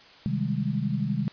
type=chord; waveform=sine; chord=Ab major seventh; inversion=first; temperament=equal; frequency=130.81 / 155.56 / 196 / 207.7 Hz; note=C3 / Eb3 / G3 / Ab3; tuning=0 / 0 / 0 / 0 cents; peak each=-30 dBFS; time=0.26-1.28 s; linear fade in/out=0 ms; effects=white hiss -51 dBFS RMS until 1.32 s + resampled to 11025 Hz